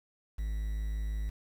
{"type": "tone with quantisation", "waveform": "triangle", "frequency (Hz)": 53, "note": "G#1", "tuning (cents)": 36, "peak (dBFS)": -29, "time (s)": [0.38, 1.3], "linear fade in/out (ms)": 10, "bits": 9, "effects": []}